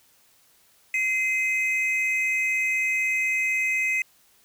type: tone pair together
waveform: triangle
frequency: 2066 / 2536 Hz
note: C7 / D#7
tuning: -22 / +32 cents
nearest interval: major third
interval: 354 cents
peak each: -23 dBFS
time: 0.94-4.02 s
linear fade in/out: 2 ms
effects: white hiss -60 dBFS RMS until 4.44 s